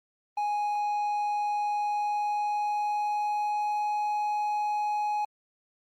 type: tone with pitch glide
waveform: triangle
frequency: 830.6 to 837.3 Hz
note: G#5 to G#5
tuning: 0 to +14 cents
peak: -24 dBFS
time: 0.37-5.25 s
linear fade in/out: 5 ms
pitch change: +14 cents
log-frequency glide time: 1.76-3.93 s
effects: Opus 24 kbps